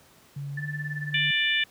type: tone with pitch glide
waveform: sine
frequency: 141.1 to 148.29 Hz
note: C#3 to D3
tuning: +31 to +17 cents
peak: -31 dBFS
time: 0.36-1.31 s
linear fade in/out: 5 ms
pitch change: +86 cents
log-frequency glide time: 0.54-0.61 s
type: tone with tremolo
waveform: sine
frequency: 1760 Hz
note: A6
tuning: in tune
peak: -30 dBFS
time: 0.57-1.17 s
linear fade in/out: 5 ms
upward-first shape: sine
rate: 18 Hz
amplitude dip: 85%
type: harmonic tone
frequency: 590 Hz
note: D5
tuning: 8 cents sharp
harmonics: 3 / 4 / 5 / 6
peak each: -26 / -27 / -28 / -29 dBFS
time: 1.14-1.64 s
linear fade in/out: 5 ms
effects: pink hiss -56 dBFS RMS until 1.7 s + high-pass 80 Hz 12 dB/octave